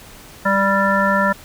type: harmonic tone with a mistuned harmonic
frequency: 196 Hz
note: G3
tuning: in tune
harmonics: 1 / 3 / 5 / 7 / 9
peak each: -20 / -20 / -20 / -20 / -20 dBFS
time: 0.45-1.33 s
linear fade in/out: 10 ms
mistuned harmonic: 1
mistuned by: +16 cents
effects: pink hiss -41 dBFS RMS until 1.44 s